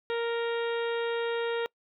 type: harmonic tone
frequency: 466.2 Hz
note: A#4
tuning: in tune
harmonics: 1 / 2 / 3 / 4 / 5 / 6 / 7 / 8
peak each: -28 / -38 / -39 / -41 / -46 / -45 / -46 / -45 dBFS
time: 0.1-1.66 s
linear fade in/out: 0 ms
effects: noise-tail reverb RT60 0.1 s tail -25 dB re dry